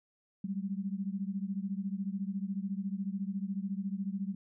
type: beating tone pair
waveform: sine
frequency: 190.8 / 204.8 Hz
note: G3 / G#3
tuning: -47 / -24 cents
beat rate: 14 Hz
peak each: -35 / -37 dBFS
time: 0.44-4.35 s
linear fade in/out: 5 ms
effects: none